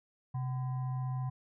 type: tone with frequency modulation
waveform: sine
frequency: 129.9 Hz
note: C3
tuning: 12 cents flat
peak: -32 dBFS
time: 0.34-1.3 s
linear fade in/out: 10 ms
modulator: 885 Hz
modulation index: 0.31
effects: none